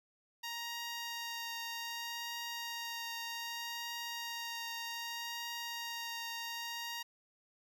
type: tone with vibrato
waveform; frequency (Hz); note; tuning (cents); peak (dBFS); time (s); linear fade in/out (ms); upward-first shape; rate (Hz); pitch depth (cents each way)
10% pulse; 935; A#5; +5; -31; 0.43-7.03; 10; triangle; 0.64; 10
effects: none